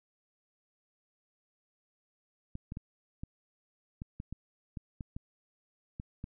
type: clicks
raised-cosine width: 5 ms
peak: -27 dBFS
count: 12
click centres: 2.554 / 2.721 / 2.771 / 3.235 / 4.019 / 4.201 / 4.326 / 4.772 / 5.008 / 5.165 / 5.999 / 6.241 s
effects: none